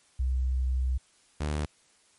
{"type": "tone pair in turn", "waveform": ["sine", "sawtooth"], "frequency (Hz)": [64, 74.8], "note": ["C2", "D2"], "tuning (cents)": [-38, 32], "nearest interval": "minor third", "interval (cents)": 270, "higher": "second", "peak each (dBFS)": -24, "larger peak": "neither", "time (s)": [[0.19, 0.98], [1.4, 1.66]], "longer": "first", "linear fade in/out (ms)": 10, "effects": ["white hiss -63 dBFS RMS until 2.18 s", "MP3 48 kbps"]}